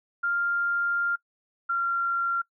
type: tone pair in turn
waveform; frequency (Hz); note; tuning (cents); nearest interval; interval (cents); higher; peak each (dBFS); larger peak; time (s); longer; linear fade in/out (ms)
sine; 1396.9 / 1378.5; F6 / F6; 0 / -23; unison; 23; first; -23; neither; 0.23-1.16 / 1.69-2.42; first; 10
effects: noise-tail reverb RT60 0.1 s tail -24 dB re dry